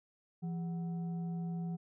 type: tone with frequency modulation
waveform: sine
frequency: 170 Hz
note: F3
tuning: 46 cents flat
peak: -35 dBFS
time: 0.42-1.77 s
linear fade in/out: 20 ms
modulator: 573 Hz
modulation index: 0.26
effects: none